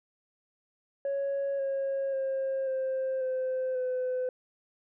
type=tone with pitch steps; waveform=sine; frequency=555 / 545.2 / 535.5 / 526 / 516.6 / 507.5 Hz; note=C#5 / C#5 / C5 / C5 / C5 / B4; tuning=+2 / -29 / +40 / +9 / -22 / +47 cents; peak=-26 dBFS; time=1.05-4.29 s; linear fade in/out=2 ms; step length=540 ms; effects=tanh soft clip ceiling -26 dBFS